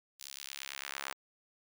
sawtooth tone with high-pass filter sweep, 68.9 Hz, C#2, 10 cents flat, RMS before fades -44 dBFS, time 0.19-1.14 s, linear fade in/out 20 ms, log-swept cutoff 5200 to 1100 Hz, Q 0.99, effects none

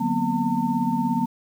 sine tone cluster, 149.2 / 185.5 / 234.9 / 251.9 / 904 Hz, D3 / F#3 / A#3 / B3 / A5, +28 / +5 / +13 / +34 / +47 cents, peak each -32 / -28 / -24 / -27 / -26 dBFS, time 0-1.26 s, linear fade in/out 10 ms, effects 8-bit

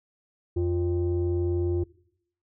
sine tone pair together, 87.3 / 349.2 Hz, F2 / F4, 0 / 0 cents, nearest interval 2 octaves, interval 2400 cents, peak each -24 dBFS, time 0.56-1.84 s, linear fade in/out 10 ms, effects noise-tail reverb RT60 0.7 s tail -21 dB re dry + tanh soft clip ceiling -19 dBFS

